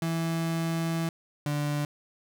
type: tone pair in turn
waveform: 35% pulse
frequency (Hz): 164.81 / 146.83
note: E3 / D3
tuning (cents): 0 / 0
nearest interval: major second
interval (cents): 200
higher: first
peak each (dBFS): -25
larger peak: neither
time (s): 0.02-1.09 / 1.46-1.85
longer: first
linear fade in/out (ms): 2
effects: none